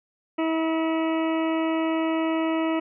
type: harmonic tone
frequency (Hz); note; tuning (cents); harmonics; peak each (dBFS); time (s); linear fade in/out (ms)
322.7; E4; -37; 1 / 2 / 3 / 4 / 6 / 7 / 8 / 9; -23 / -29 / -33 / -35 / -39 / -40 / -41 / -42; 0.38-2.8; 10
effects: none